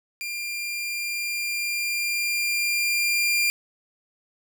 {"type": "tone with level ramp", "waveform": "sawtooth", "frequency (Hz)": 2393, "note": "D7", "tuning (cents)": 32, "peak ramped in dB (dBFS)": [-26, -16], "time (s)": [0.21, 3.5], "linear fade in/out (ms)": 0, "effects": []}